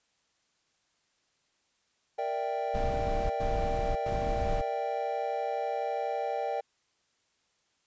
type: chord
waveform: triangle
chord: E half-diminished seventh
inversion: second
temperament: equal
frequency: 466.2 / 587.3 / 659.3 / 784 Hz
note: Bb4 / D5 / E5 / G5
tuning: 0 / 0 / 0 / 0 cents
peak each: -34 / -33 / -36 / -31 dBFS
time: 2.18-6.61 s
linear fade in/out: 10 ms
type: noise bursts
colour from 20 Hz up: brown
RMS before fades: -32 dBFS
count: 3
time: 2.74-4.614 s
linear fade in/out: 10 ms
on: 560 ms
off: 97 ms
effects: white hiss -73 dBFS RMS until 7.86 s + resampled to 16000 Hz